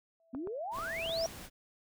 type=tone with exponential growth; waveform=sine; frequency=659.3 Hz; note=E5; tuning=in tune; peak=-29 dBFS; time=0.2-1.26 s; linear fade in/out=1 ms; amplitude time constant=230 ms
type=exponential sweep; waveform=sine; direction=up; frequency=241.6 to 6000 Hz; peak=-36 dBFS; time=0.33-1.27 s; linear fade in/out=10 ms
type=clicks; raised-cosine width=1 ms; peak=-30 dBFS; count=5; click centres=0.349 / 0.473 / 0.786 / 1.06 / 1.095 s
type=noise; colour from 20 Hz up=pink; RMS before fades=-47 dBFS; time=0.71-1.5 s; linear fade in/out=50 ms
effects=none